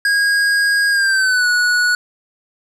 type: tone with pitch glide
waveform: square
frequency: 1636 to 1466 Hz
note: G#6 to F#6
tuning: -26 to -16 cents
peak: -13 dBFS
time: 0.05-1.95 s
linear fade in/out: 2 ms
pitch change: -190 cents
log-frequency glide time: 0.9-1.47 s
effects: low-pass 9000 Hz 12 dB/octave + 8-bit